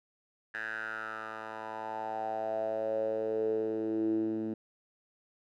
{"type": "tone with band-pass filter sweep", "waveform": "10% pulse", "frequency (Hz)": 110.1, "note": "A2", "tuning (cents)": 2, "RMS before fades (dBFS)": -34, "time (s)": [0.54, 4.54], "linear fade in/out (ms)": 5, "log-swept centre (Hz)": [1700, 270], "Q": 6.8, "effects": []}